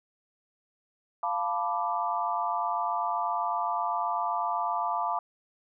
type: chord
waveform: sine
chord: B half-diminished seventh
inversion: second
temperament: equal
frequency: 698.5 / 880 / 987.8 / 1174.7 Hz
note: F5 / A5 / B5 / D6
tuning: 0 / 0 / 0 / 0 cents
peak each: -32 dBFS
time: 1.23-5.19 s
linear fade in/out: 2 ms
effects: none